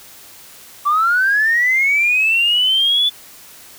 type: linear sweep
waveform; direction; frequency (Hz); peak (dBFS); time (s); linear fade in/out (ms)
sine; up; 1143 to 3485; -11; 0.85-3.1; 20
effects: tanh soft clip ceiling -7 dBFS + white hiss -41 dBFS RMS until 3.78 s